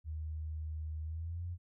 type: tone with pitch glide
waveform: sine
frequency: 78 to 87.55 Hz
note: D#2 to F2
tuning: +5 to +5 cents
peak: -37 dBFS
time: 0.04-1.58 s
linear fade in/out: 50 ms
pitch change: +200 cents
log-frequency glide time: 1.03-1.46 s
effects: none